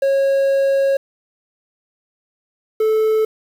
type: tone pair in turn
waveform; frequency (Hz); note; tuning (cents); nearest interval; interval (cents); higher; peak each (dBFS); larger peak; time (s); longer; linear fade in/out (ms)
triangle; 547 / 436.5; C#5 / A4; -23 / -14; major third; 391; first; -11; neither; 0.02-0.97 / 2.8-3.25; first; 5
effects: 7-bit